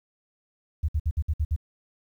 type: tone bursts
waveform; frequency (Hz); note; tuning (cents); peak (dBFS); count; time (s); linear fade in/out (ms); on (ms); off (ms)
sine; 76.4; D#2; -31; -21; 7; 0.83-1.563; 10; 55; 58
effects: 10-bit